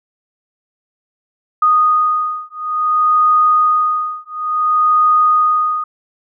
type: beating tone pair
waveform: sine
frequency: 1238 / 1238.57 Hz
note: D#6 / D#6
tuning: -9 / -8 cents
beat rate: 0.57 Hz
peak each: -14 dBFS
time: 1.62-5.84 s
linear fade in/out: 5 ms
effects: none